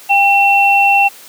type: tone pair together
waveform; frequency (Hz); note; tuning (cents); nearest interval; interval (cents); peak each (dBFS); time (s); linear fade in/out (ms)
sine; 797 / 2710; G5 / E7; +28 / +47; octave + major sixth; 2119; -10; 0.09-1.09; 20
effects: white hiss -38 dBFS RMS until 1.28 s + high-pass 200 Hz 12 dB/octave